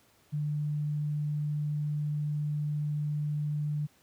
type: tone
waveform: sine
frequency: 148.8 Hz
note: D3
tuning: 23 cents sharp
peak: -28 dBFS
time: 0.32-3.87 s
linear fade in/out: 20 ms
effects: pink hiss -64 dBFS RMS until 4.02 s + high-pass 80 Hz 12 dB/octave